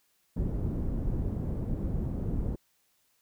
pink low-pass noise, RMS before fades -31 dBFS, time 0.36-2.56 s, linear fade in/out 10 ms, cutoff 270 Hz, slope 12 dB/octave, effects white hiss -71 dBFS RMS until 3.21 s

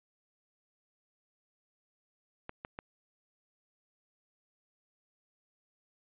clicks, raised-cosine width 0.5 ms, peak -25 dBFS, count 3, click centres 2.494 / 2.649 / 2.789 s, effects resampled to 8000 Hz

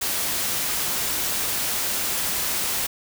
white noise, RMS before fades -25 dBFS, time 0.01-2.87 s, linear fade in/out 10 ms, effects none

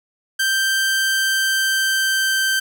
sawtooth tone with pitch glide, 1568 to 1558.1 Hz, G6 to G6, 0 to -11 cents, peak -13 dBFS, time 0.39-2.6 s, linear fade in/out 10 ms, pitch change -11 cents, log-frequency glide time 0.8-2.46 s, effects none

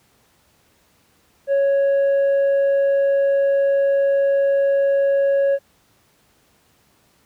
sine tone with tanh clipping, 554.4 Hz, C#5, in tune, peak -15 dBFS, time 1.47-5.59 s, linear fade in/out 50 ms, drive 3 dB, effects pink hiss -59 dBFS RMS until 7.25 s + high-pass 60 Hz 12 dB/octave

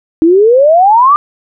sine exponential sweep, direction up, 313.3 to 1217 Hz, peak -3 dBFS, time 0.22-1.16 s, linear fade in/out 0 ms, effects none

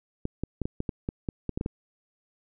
clicks, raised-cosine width 3 ms, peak -16 dBFS, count 12, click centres 0.254 / 0.436 / 0.617 / 0.655 / 0.804 / 0.892 / 1.089 / 1.288 / 1.493 / 1.575 / 1.611 / 1.661 s, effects none

